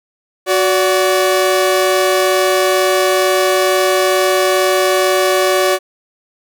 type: tone pair together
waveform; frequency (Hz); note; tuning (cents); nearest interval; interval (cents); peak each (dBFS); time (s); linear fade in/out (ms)
sawtooth; 370 / 576.1; F#4 / D5; 0 / -33; minor sixth; 767; -10; 0.46-5.79; 50
effects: none